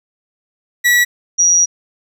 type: tone pair in turn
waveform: 40% pulse / sine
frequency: 1938 / 5764 Hz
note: B6 / F#8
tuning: -33 / -46 cents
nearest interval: octave + perfect fifth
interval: 1887 cents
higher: second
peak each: -8 dBFS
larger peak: neither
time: 0.84-1.05 / 1.38-1.66 s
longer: second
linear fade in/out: 20 ms
effects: none